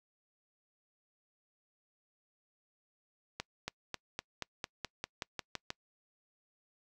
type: accelerating click train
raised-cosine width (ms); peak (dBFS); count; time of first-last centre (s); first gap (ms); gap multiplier
0.2; -19; 12; 3.4-5.704; 280; 0.94
effects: noise-tail reverb RT60 0.1 s tail -26 dB re dry